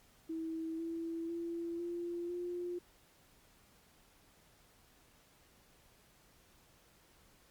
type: tone with pitch steps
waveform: sine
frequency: 324.3 / 331.1 / 338.1 / 345.2 / 352.4 Hz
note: E4 / E4 / E4 / F4 / F4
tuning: -28 / +8 / +44 / -20 / +16 cents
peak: -37 dBFS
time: 0.29-2.79 s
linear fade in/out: 10 ms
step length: 500 ms
effects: pink hiss -66 dBFS RMS until 7.5 s + Opus 48 kbps